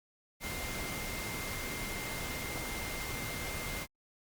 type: tone in noise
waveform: sine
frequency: 2100 Hz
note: C7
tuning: 6 cents sharp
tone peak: -43 dBFS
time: 0.4-3.87 s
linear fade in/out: 50 ms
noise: pink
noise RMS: -39 dBFS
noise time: 0.4-3.87 s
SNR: -7 dB
effects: Opus 48 kbps